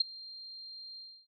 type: tone with ADSR envelope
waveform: sine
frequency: 4186 Hz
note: C8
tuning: in tune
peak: -20 dBFS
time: 0-1.27 s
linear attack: 7 ms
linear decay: 14 ms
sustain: -24 dB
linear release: 290 ms
effects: none